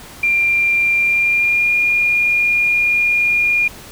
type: tone with pitch glide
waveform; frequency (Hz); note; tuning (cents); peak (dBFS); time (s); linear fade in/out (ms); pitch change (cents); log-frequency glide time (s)
sine; 2381 to 2421; D7 to D#7; +23 to -48; -12; 0.23-3.68; 5; +29; 1-1.72
effects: pink hiss -37 dBFS RMS until 3.91 s